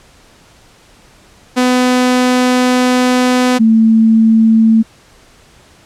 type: tone pair in turn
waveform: sawtooth / sine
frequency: 251.1 / 223.2 Hz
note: B3 / A3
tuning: +29 / +25 cents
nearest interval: major second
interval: 204 cents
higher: first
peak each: -5 dBFS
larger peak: neither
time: 1.56-3.59 / 3.59-4.83 s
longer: first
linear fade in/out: 20 ms
effects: pink hiss -45 dBFS RMS until 5.85 s + low-pass 9000 Hz 12 dB/octave